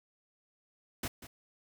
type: noise with echo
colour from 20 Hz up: pink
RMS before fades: -36 dBFS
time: 1.03-1.08 s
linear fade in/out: 5 ms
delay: 190 ms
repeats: 1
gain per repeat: -13 dB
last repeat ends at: 1.27 s
effects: none